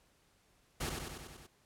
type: noise with echo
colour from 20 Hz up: pink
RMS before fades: -37 dBFS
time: 0.8-0.9 s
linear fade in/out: 10 ms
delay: 95 ms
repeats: 6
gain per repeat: -3 dB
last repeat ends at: 1.47 s
effects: pink hiss -70 dBFS RMS until 1.65 s + low-pass 12000 Hz 12 dB/octave